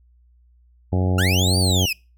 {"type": "harmonic tone", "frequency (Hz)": 92.2, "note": "F#2", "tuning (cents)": -6, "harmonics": [1, 2, 3, 4, 5, 6, 7, 8, 9], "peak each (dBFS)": [-18, -24, -28, -30, -32, -34, -35, -36, -37], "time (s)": [0.92, 1.86], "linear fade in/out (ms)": 10}
{"type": "linear two-way sweep", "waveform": "30% pulse", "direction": "up then down", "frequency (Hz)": [1321, 4749, 2453], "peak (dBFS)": -18, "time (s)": [1.18, 1.93], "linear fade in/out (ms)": 5, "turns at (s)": 1.58}
{"effects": ["noise-tail reverb RT60 0.3 s tail -26 dB re dry", "added 60 Hz sine -52 dBFS peak until 2.17 s"]}